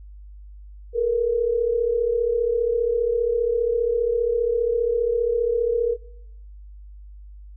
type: tone pair together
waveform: sine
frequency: 441 / 476 Hz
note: A4 / A#4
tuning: +4 / +36 cents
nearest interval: minor second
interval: 132 cents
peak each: -24 / -20 dBFS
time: 0.93-5.97 s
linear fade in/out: 50 ms
effects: noise-tail reverb RT60 0.8 s tail -23 dB re dry + added 50 Hz sine -39 dBFS peak until 7.56 s

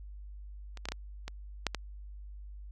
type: clicks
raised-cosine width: 0.2 ms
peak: -28 / -20 / -16 / -18 / -22 / -11 / -16 dBFS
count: 7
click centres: 0.773 / 0.855 / 0.887 / 0.92 / 1.28 / 1.667 / 1.747 s
effects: added 50 Hz sine -43 dBFS peak until 2.71 s

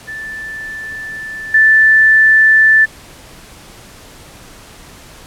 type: tone with level steps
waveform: sine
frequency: 1760 Hz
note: A6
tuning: in tune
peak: -23 / -5 dBFS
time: 0.07-2.86 s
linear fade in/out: 20 ms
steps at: 1.54 s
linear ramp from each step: 5 ms
effects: pink hiss -38 dBFS RMS until 5.26 s + low-pass 12000 Hz 12 dB/octave

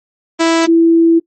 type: tone pair in turn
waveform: sawtooth / sine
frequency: 329.6 / 331.7 Hz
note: E4 / E4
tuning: 0 / +11 cents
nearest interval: unison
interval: 11 cents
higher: second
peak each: -5 dBFS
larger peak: neither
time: 0.39-0.67 / 0.67-1.2 s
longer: second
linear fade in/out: 20 ms
effects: noise-tail reverb RT60 0.1 s tail -21 dB re dry + MP3 32 kbps

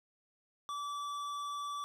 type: tone with tanh clipping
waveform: triangle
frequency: 1156 Hz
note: D6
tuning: 28 cents flat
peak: -39 dBFS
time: 0.69-1.84 s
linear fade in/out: 0 ms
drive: 18 dB
effects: none

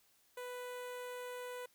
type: tone with notch filter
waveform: sawtooth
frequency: 495.3 Hz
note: B4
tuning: 5 cents sharp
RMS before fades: -45 dBFS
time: 0.37-1.66 s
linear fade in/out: 5 ms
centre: 5100 Hz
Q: 1.4
effects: white hiss -71 dBFS RMS until 1.74 s

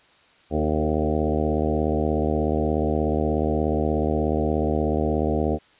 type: harmonic tone with a mistuned harmonic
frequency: 76.7 Hz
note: D#2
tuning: 24 cents flat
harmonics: 1 / 2 / 3 / 4 / 5 / 6 / 7 / 8 / 9 / 10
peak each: -26 / -30 / -27 / -28 / -29 / -29 / -30 / -35 / -31 / -35 dBFS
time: 0.5-5.59 s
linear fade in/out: 50 ms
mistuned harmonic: 5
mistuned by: +20 cents
effects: white hiss -56 dBFS RMS until 5.79 s + resampled to 8000 Hz

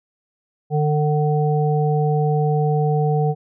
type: harmonic tone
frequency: 150 Hz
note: D3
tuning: 37 cents sharp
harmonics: 1 / 3 / 5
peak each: -17 / -22 / -24 dBFS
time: 0.7-3.35 s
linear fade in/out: 50 ms
effects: none

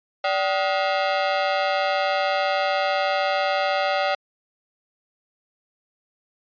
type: ring-modulated tone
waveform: sawtooth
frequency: 674 Hz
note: E5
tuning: 38 cents sharp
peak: -13 dBFS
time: 0.24-4.15 s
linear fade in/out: 5 ms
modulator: 93.1 Hz
effects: resampled to 11025 Hz

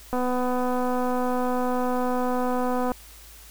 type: click train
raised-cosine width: 1 ms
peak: -14 dBFS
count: 698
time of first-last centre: 0.13-2.918 s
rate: 250 Hz
effects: added 54 Hz sine -48 dBFS peak until 3.5 s + white hiss -48 dBFS RMS until 3.5 s

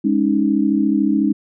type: chord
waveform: sine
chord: Ab suspended fourth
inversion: none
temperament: equal with one note detuned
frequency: 206.8 / 277.2 / 311.1 Hz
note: Ab3 / Db4 / Eb4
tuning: -7 / 0 / 0 cents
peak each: -18 dBFS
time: 0.04-1.33 s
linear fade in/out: 10 ms
effects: none

